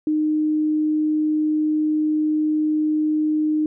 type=tone; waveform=sine; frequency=306.9 Hz; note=D#4; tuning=24 cents flat; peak=-17 dBFS; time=0.07-3.66 s; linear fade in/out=2 ms; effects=none